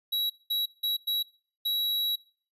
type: tone bursts at uneven times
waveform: square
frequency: 3884 Hz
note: B7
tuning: 30 cents flat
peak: -26 dBFS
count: 5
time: 0.12-0.3 / 0.5-0.66 / 0.83-0.97 / 1.07-1.23 / 1.65-2.16 s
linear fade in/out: 10 ms
effects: noise-tail reverb RT60 0.5 s tail -23 dB re dry + resampled to 32000 Hz